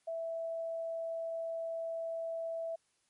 sine tone, 659.3 Hz, E5, in tune, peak -35 dBFS, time 0.07-2.76 s, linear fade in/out 10 ms, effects white hiss -75 dBFS RMS until 3.09 s + MP3 48 kbps

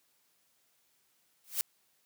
blue noise with exponential growth, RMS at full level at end -27 dBFS, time 1.44-1.61 s, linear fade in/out 0 ms, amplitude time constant 36 ms, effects white hiss -72 dBFS RMS until 2.05 s + high-pass 100 Hz 12 dB/octave

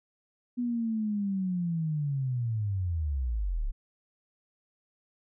sine linear sweep, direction down, 246.9 to 30.37 Hz, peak -27 dBFS, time 0.57-3.72 s, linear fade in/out 20 ms, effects none

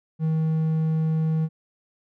triangle tone, 158.9 Hz, D#3, 37 cents sharp, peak -18 dBFS, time 0.19-1.49 s, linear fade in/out 50 ms, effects none

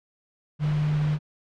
sine tone in noise, 150.4 Hz, D3, 42 cents sharp, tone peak -21 dBFS, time 0.59-1.19 s, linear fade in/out 50 ms, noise pink, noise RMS -37 dBFS, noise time 0.59-1.19 s, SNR +13 dB, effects low-pass 3000 Hz 12 dB/octave

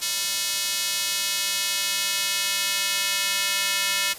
square tone with high-pass filter sweep, 196.7 Hz, G3, 6 cents sharp, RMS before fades -25 dBFS, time 0.01-4.14 s, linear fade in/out 20 ms, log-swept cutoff 4000 to 2400 Hz, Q 0.98, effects white hiss -40 dBFS RMS until 4.18 s + resampled to 32000 Hz

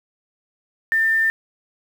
sine tone, 1795 Hz, A6, 34 cents sharp, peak -15 dBFS, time 0.92-1.3 s, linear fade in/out 0 ms, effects 7-bit

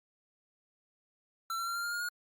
square tone with pitch steps, 1345 / 1359.8 / 1374.8 / 1390 / 1405.4 / 1420.9 / 1436.5 Hz, E6 / F6 / F6 / F6 / F6 / F6 / F6, +34 / -47 / -28 / -9 / +10 / +29 / +48 cents, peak -34 dBFS, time 1.5-2.088 s, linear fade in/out 2 ms, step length 84 ms, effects Opus 48 kbps

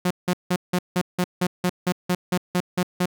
sawtooth tone bursts, 179.7 Hz, F3, 50 cents sharp, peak -15 dBFS, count 14, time 0.05-3.058 s, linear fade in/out 5 ms, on 57 ms, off 170 ms, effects none

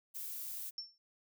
violet noise, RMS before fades -43 dBFS, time 0.14-0.71 s, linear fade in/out 20 ms
sine tone with exponential decay, 5410 Hz, E8, 44 cents sharp, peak -36 dBFS, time 0.78-0.98 s, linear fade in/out 1 ms, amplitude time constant 43 ms
effects none

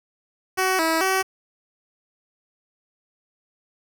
10% pulse tone with pitch steps, 375.6 / 324.3 / 380.1 Hz, F#4 / E4 / F#4, +26 / -28 / +47 cents, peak -11 dBFS, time 0.57-1.23 s, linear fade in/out 20 ms, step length 220 ms, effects 7-bit

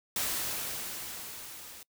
white noise with level ramp, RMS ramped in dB -31 to -48 dBFS, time 0.16-1.83 s, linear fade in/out 2 ms, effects noise-tail reverb RT60 0.1 s tail -25 dB re dry

